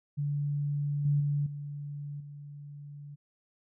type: tone with level steps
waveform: sine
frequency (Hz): 144.6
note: D3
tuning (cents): -27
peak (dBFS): -28 / -23 / -26 / -36 / -42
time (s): 0.17-3.16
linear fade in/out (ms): 20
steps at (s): 1.05 / 1.2 / 1.46 / 2.2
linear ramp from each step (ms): 5
effects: none

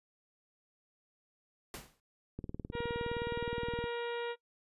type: noise with exponential decay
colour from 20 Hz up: pink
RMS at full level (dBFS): -41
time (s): 1.74-2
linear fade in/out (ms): 1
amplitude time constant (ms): 56
type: click train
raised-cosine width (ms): 3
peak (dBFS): -27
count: 29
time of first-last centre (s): 2.39-3.841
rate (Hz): 19.3
type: harmonic tone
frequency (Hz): 473.5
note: A#4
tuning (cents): +27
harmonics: 1 / 2 / 3 / 4 / 5 / 6 / 7 / 8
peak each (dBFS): -36 / -42 / -46 / -48 / -50 / -52 / -53 / -54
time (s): 2.72-4.36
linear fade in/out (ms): 50
effects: noise-tail reverb RT60 0.1 s tail -21 dB re dry + resampled to 32000 Hz

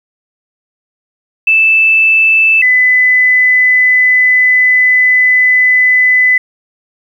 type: tone pair in turn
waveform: sine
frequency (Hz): 2637 / 2006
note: E7 / B6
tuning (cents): 0 / +26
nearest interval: perfect fourth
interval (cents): 474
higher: first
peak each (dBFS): -5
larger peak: neither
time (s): 1.47-2.62 / 2.62-6.38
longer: second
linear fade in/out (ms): 5
effects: 7-bit

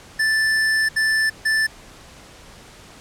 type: tone bursts at uneven times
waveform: square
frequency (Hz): 1760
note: A6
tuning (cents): 0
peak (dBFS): -17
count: 3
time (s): 0.19-0.89 / 0.96-1.3 / 1.45-1.67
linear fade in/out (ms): 10
effects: pink hiss -44 dBFS RMS until 3 s + low-pass 9000 Hz 12 dB/octave

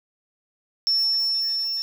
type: tone with level ramp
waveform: sine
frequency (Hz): 5400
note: E8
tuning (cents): +41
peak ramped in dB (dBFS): -16 to -24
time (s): 0.87-1.82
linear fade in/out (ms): 0
effects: tanh soft clip ceiling -15 dBFS + 7-bit

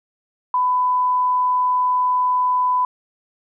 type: tone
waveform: sine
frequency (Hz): 1000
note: B5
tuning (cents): +21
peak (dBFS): -15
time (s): 0.54-2.85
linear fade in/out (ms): 2
effects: none

